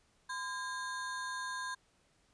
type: ring-modulated tone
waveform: square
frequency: 1318.5 Hz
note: E6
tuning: in tune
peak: -35 dBFS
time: 0.29-1.75 s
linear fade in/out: 10 ms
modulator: 299 Hz
effects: pink hiss -71 dBFS RMS until 2.33 s + resampled to 22050 Hz